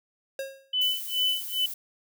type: tone with exponential decay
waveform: square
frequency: 541 Hz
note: C#5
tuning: 42 cents flat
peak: -29 dBFS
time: 0.39-0.74 s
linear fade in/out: 2 ms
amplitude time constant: 74 ms
type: tone with tremolo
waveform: sine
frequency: 3002 Hz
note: F#7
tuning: 24 cents sharp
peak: -21 dBFS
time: 0.73-1.66 s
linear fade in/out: 5 ms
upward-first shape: sine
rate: 2.4 Hz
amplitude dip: 100%
type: noise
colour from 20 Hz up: violet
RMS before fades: -36 dBFS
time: 0.81-1.74 s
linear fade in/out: 5 ms
effects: none